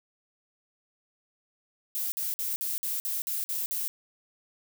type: noise bursts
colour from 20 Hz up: violet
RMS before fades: -31 dBFS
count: 9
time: 1.95-3.88 s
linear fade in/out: 0 ms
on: 170 ms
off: 50 ms
effects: none